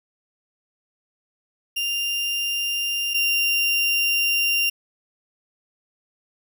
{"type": "tone pair in turn", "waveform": "35% pulse", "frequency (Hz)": [2794, 2780], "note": ["F7", "F7"], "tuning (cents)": [0, -9], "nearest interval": "unison", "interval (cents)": 9, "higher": "first", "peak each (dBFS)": [-21, -17], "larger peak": "second", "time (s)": [[1.76, 3.14], [3.14, 4.7]], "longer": "second", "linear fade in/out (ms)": 10, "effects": []}